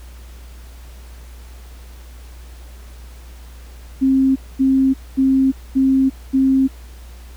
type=tone bursts; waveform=sine; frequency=266.3 Hz; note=C4; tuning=31 cents sharp; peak=-11 dBFS; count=5; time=4.01-6.68 s; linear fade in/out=20 ms; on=350 ms; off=230 ms; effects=added 60 Hz sine -35 dBFS peak until 7.36 s + pink hiss -47 dBFS RMS until 7.36 s